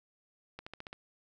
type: accelerating click train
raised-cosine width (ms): 0.3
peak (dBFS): -27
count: 6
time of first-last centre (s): 0.59-0.929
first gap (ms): 75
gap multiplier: 0.95
effects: none